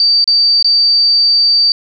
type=tone with dropouts; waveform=sine; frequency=4630 Hz; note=D8; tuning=25 cents flat; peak=-7 dBFS; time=0-1.72 s; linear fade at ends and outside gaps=1 ms; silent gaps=0.242-0.276 / 0.626-0.645 s; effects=none